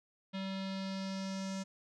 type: tone with low-pass filter sweep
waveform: square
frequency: 192.4 Hz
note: G3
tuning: 32 cents flat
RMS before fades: -39 dBFS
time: 0.33-1.64 s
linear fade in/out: 20 ms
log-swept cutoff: 3600 to 6600 Hz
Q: 2.9
effects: none